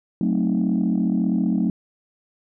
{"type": "chord", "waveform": "sine", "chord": "F# diminished seventh", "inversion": "none", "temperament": "equal", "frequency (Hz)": [185, 220, 261.6, 311.1], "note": ["F#3", "A3", "C4", "Eb4"], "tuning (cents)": [0, 0, 0, 0], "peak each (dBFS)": [-21, -21, -24, -26], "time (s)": [0.21, 1.7], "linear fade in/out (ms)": 2, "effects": ["tanh soft clip ceiling -12 dBFS"]}